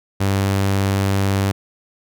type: tone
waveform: sawtooth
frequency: 98 Hz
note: G2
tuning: in tune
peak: -12 dBFS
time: 0.2-1.52 s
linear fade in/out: 10 ms
effects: none